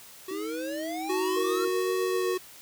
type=exponential sweep; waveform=square; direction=up; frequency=370 to 1396.9 Hz; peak=-34 dBFS; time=0.28-1.65 s; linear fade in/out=5 ms
type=tone with pitch glide; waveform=sine; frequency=318.8 to 329.9 Hz; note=D#4 to E4; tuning=+42 to +1 cents; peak=-34 dBFS; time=0.31-1.68 s; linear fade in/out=2 ms; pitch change=+59 cents; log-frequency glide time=1.38-1.49 s
type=tone with vibrato; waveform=square; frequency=370 Hz; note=F#4; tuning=in tune; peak=-27 dBFS; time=1.09-2.38 s; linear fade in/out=10 ms; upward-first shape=sine; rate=1.4 Hz; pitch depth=10 cents each way
type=tone with tremolo; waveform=sine; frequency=466.2 Hz; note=A#4; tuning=in tune; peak=-28 dBFS; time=1.36-2.35 s; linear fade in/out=10 ms; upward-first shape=triangle; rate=7.8 Hz; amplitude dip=55%
effects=white hiss -49 dBFS RMS until 2.61 s